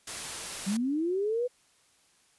white noise, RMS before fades -37 dBFS, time 0.07-0.77 s, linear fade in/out 5 ms
sine linear sweep, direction up, 185 to 504 Hz, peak -26 dBFS, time 0.66-1.48 s, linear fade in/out 20 ms
effects white hiss -65 dBFS RMS until 2.38 s + resampled to 24000 Hz

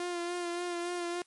sawtooth tone with vibrato, 349.2 Hz, F4, in tune, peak -29 dBFS, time 0-1.22 s, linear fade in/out 2 ms, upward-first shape sine, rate 3.5 Hz, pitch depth 26 cents each way, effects white hiss -68 dBFS RMS until 1.26 s + MP3 48 kbps

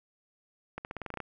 accelerating click train, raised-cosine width 0.5 ms, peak -22 dBFS, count 10, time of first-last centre 0.78-1.203 s, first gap 69 ms, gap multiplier 0.9, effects none

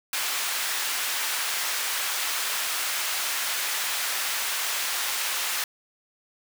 pink high-pass noise, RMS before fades -28 dBFS, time 0.13-5.64 s, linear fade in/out 2 ms, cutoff 1300 Hz, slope 12 dB/octave, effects none

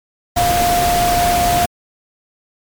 sine tone in noise, 702 Hz, F5, 9 cents sharp, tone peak -13 dBFS, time 0.36-1.66 s, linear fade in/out 10 ms, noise pink, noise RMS -19 dBFS, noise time 0.36-1.66 s, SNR +3 dB, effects MP3 96 kbps

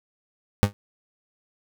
30% pulse tone with exponential decay, 101.4 Hz, G#2, 41 cents flat, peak -8 dBFS, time 0.63-0.73 s, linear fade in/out 0 ms, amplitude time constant 20 ms, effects none

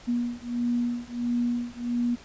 sine beating tone pair, 239.6 / 241.1 Hz, A#3 / B3, +48 / -41 cents, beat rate 1.5 Hz, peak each -28 / -28 dBFS, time 0.07-2.16 s, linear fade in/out 20 ms, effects pink hiss -49 dBFS RMS until 2.24 s + resampled to 16000 Hz

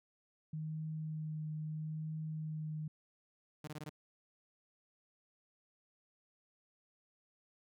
sine tone with vibrato, 155.56 Hz, D#3, in tune, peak -38 dBFS, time 0.53-2.88 s, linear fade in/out 5 ms, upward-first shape triangle, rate 0.76 Hz, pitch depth 16 cents each way
sawtooth tone bursts, 151.7 Hz, D#3, 44 cents flat, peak -39 dBFS, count 5, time 3.64-3.895 s, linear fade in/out 5 ms, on 35 ms, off 20 ms
effects none

